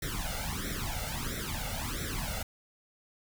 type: noise with flanger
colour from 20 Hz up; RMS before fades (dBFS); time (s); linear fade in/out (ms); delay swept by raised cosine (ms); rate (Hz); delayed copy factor
pink; -35; 0.02-2.43; 5; 0.52 to 1.45; 1.5; +0.95
effects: none